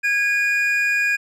triangle tone pair together, 1645.5 / 2444 Hz, G#6 / D#7, -16 / -32 cents, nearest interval perfect fifth, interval 684 cents, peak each -18 dBFS, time 0.03-1.17 s, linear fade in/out 20 ms, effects resampled to 32000 Hz

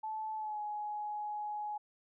sine tone with pitch glide, 870 to 838.9 Hz, A5 to G#5, -20 to +17 cents, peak -36 dBFS, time 0.03-1.78 s, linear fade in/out 10 ms, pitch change -63 cents, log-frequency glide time 0.36-0.6 s, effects none

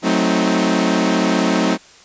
sawtooth chord, F# diminished seventh, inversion none, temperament equal with one note detuned, 185 / 220 / 261.6 / 314.9 Hz, F#3 / A3 / C4 / Eb4, 0 / 0 / 0 / +21 cents, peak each -16 dBFS, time 0.02-1.78 s, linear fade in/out 50 ms, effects white hiss -45 dBFS RMS until 2.04 s + resampled to 16000 Hz

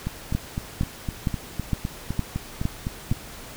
two click trains, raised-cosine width 5 ms, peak -10 / -14 dBFS, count 7 / 13, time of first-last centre 0.35-3.115 / 0.07-3.123 s, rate 2.17 / 3.93 Hz, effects pink hiss -41 dBFS RMS until 3.56 s

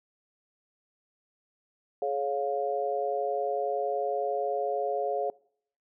sine tone cluster, 423.2 / 554 / 705 Hz, G#4 / C#5 / F5, +33 / -1 / +16 cents, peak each -31 dBFS, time 2.02-5.3 s, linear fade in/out 2 ms, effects noise-tail reverb RT60 0.6 s tail -23 dB re dry

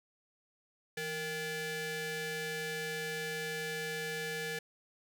sawtooth ring-modulated tone, 627 Hz, D#5, 13 cents sharp, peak -29 dBFS, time 0.97-4.59 s, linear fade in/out 5 ms, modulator 1090 Hz, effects none

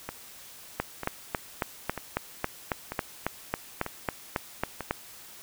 two click trains, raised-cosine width 0.5 ms, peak -18 / -11 dBFS, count 6 / 16, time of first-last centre 0.09-4.807 / 0.8-4.91 s, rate 1.06 / 3.65 Hz, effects white hiss -48 dBFS RMS until 5.42 s

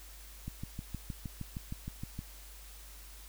click train, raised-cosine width 5 ms, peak -26 dBFS, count 12, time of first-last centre 0.48-2.191 s, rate 6.43 Hz, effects added 50 Hz sine -50 dBFS peak until 3.28 s + white hiss -54 dBFS RMS until 3.28 s

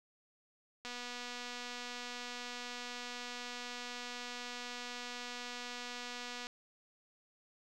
click train, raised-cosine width 0.2 ms, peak -27 dBFS, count 1372, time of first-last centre 0.85-6.469 s, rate 244 Hz, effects none

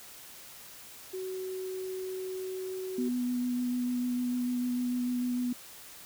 sine tone, 374.4 Hz, F#4, 20 cents sharp, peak -34 dBFS, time 1.13-3.09 s, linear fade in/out 10 ms
sine tone with vibrato, 246.9 Hz, B3, in tune, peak -28 dBFS, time 2.98-5.53 s, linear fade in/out 5 ms, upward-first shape sine, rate 6.7 Hz, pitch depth 12 cents each way
effects white hiss -49 dBFS RMS until 6.05 s

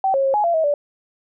sine tone with pitch steps, 770 / 544 / 540 / 837 / 683 / 640 / 581 Hz, G5 / C#5 / C#5 / G#5 / F5 / D#5 / D5, -31 / -33 / -45 / +13 / -39 / +49 / -19 cents, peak -15 dBFS, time 0.04-0.74 s, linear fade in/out 2 ms, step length 100 ms, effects none

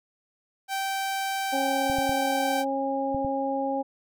sawtooth tone, 778 Hz, G5, 13 cents flat, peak -23 dBFS, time 0.68-2.65 s, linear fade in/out 50 ms
harmonic tone, 272.3 Hz, C#4, 31 cents flat, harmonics 1 / 2 / 3, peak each -30 / -29 / -29 dBFS, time 1.52-3.83 s, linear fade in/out 20 ms
clicks, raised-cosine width 5 ms, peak -23 dBFS, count 5, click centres 1.899 / 1.986 / 2.094 / 3.147 / 3.248 s
effects none

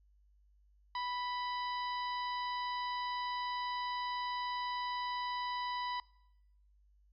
harmonic tone with a mistuned harmonic, 986 Hz, B5, 3 cents flat, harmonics 1 / 2 / 3 / 4 / 5, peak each -36 / -45 / -49 / -48 / -49 dBFS, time 0.95-6 s, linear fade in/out 2 ms, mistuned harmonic 3, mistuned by +41 cents, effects noise-tail reverb RT60 0.9 s tail -23 dB re dry + added 50 Hz sine -64 dBFS peak until 7.12 s

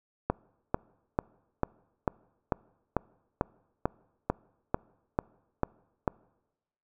click train, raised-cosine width 1 ms, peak -11 dBFS, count 14, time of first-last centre 0.3-6.078 s, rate 2.25 Hz, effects noise-tail reverb RT60 1.0 s tail -25 dB re dry

